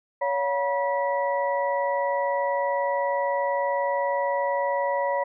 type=tone cluster; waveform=sine; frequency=562 / 715 / 962 / 1955 Hz; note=C#5 / F5 / B5 / B6; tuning=+24 / +41 / -46 / -18 cents; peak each=-25 / -34 / -26 / -34 dBFS; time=0.21-5.24 s; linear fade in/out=10 ms; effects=none